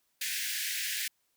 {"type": "high-pass noise", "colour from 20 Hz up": "pink", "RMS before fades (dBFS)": -34, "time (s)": [0.21, 1.08], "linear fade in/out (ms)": 5, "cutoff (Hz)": 1600, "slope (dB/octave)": 96, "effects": ["white hiss -75 dBFS RMS until 1.36 s"]}